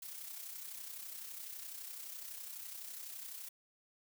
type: noise with amplitude modulation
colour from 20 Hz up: blue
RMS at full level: -45 dBFS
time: 0.02-3.49 s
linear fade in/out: 5 ms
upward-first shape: sine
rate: 31.9 Hz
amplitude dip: 50%
effects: none